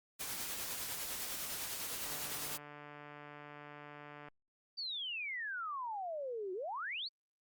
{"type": "noise with tremolo", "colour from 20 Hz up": "white", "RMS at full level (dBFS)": -40, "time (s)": [0.19, 2.58], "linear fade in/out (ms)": 20, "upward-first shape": "sine", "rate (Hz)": 9.9, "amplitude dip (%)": 30}
{"type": "click train", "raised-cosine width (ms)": 0.5, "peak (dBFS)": -36, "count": 328, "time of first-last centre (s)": [2.06, 4.284], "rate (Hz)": 147}
{"type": "exponential two-way sweep", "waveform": "sine", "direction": "down then up", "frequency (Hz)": [4699, 357.8, 4699], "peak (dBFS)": -38, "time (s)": [4.77, 7.09], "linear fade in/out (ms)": 20, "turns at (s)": 6.53}
{"effects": ["Opus 48 kbps"]}